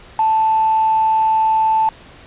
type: tone with quantisation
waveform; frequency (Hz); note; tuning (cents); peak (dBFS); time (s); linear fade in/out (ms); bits
sine; 880; A5; 0; -12; 0.19-1.89; 2; 4
effects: pink hiss -42 dBFS RMS until 2.26 s + resampled to 8000 Hz